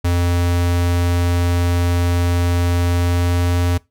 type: tone with pitch glide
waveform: square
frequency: 87.31 to 87.82 Hz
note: F2 to F2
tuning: 0 to +10 cents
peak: -15 dBFS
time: 0.04-3.78 s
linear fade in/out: 10 ms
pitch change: +10 cents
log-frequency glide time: 2.89-3.57 s
effects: noise-tail reverb RT60 0.2 s tail -21 dB re dry